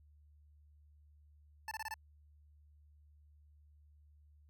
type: tone bursts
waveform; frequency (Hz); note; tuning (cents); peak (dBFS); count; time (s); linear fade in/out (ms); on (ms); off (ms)
25% pulse; 880; A5; 0; -36; 5; 1.68-1.941; 2; 33; 24
effects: added 74 Hz sine -61 dBFS peak until 4.49 s